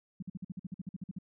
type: tone bursts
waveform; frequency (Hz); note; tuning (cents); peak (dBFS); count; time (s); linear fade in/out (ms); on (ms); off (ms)
sine; 185; F#3; 0; -36; 14; 0.2-1.187; 5; 25; 49
effects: none